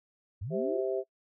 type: linear sweep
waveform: sine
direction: up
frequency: 81.2 to 392 Hz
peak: -34 dBFS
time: 0.41-0.81 s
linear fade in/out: 10 ms
type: harmonic tone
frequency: 130.81 Hz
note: C3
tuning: in tune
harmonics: 3 / 4 / 5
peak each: -31 / -35 / -34 dBFS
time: 0.5-1.04 s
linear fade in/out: 50 ms
effects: noise-tail reverb RT60 0.1 s tail -23 dB re dry